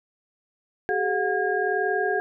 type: tone cluster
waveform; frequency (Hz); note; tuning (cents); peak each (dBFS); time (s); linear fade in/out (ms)
sine; 384.2 / 425.2 / 723 / 1628; G4 / G#4 / F#5 / G#6; -35 / +41 / -40 / -35; -27; 0.89-2.2; 0
effects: none